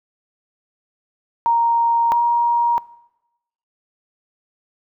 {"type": "tone pair in turn", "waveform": "sine", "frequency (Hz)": [932.3, 944.8], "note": ["A#5", "A#5"], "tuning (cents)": [0, 23], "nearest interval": "unison", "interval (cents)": 23, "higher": "second", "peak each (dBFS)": -13, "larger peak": "neither", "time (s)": [[1.46, 2.12], [2.12, 2.78]], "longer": "neither", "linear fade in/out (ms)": 0, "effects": ["noise-tail reverb RT60 0.9 s tail -21 dB re dry"]}